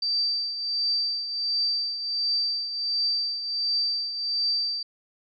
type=tone with tremolo; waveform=sine; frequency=4658 Hz; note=D8; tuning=15 cents flat; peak=-21 dBFS; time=0.02-4.83 s; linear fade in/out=5 ms; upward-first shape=triangle; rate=1.4 Hz; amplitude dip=65%; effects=none